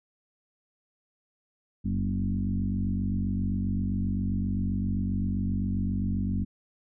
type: tone with frequency modulation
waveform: sine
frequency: 141.1 Hz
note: C#3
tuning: 31 cents sharp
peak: -25 dBFS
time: 1.84-6.45 s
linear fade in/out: 20 ms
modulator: 47.6 Hz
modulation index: 2.3
effects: none